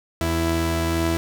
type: tone pair together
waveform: sawtooth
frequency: 82.41 / 331.4 Hz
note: E2 / E4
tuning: 0 / +9 cents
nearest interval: 2 octaves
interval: 2409 cents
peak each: -19 dBFS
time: 0.21-1.17 s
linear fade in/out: 0 ms
effects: none